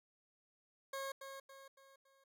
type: tone with echo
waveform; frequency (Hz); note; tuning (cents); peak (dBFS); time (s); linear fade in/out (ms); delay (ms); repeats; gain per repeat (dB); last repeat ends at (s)
20% pulse; 543; C#5; -36; -36; 0.93-1.12; 5; 280; 4; -7; 2.24
effects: none